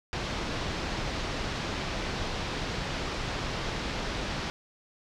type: low-pass noise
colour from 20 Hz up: pink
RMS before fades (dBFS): -33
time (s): 0.13-4.5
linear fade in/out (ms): 0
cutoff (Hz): 5400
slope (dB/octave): 24
effects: none